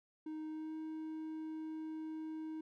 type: tone with pitch glide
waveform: triangle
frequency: 311.5 to 315.1 Hz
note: D#4 to D#4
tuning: +2 to +22 cents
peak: -39 dBFS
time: 0.26-2.61 s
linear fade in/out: 5 ms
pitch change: +20 cents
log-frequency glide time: 0.49-0.75 s
effects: none